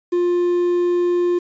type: tone with quantisation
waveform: triangle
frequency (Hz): 352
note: F4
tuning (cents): +14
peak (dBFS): -13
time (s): 0.12-1.39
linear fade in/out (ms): 10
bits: 7
effects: resampled to 16000 Hz